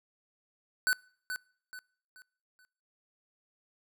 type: tone with echo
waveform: square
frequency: 1502 Hz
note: F#6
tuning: 26 cents sharp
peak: -25 dBFS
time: 0.87-0.93 s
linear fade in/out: 0 ms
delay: 430 ms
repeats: 4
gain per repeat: -9 dB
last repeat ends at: 2.65 s
effects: noise-tail reverb RT60 0.6 s tail -26 dB re dry